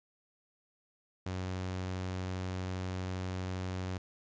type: tone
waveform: sawtooth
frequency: 92.5 Hz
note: F#2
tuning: in tune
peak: -31 dBFS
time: 1.26-3.98 s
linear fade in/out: 5 ms
effects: resampled to 16000 Hz + 12-bit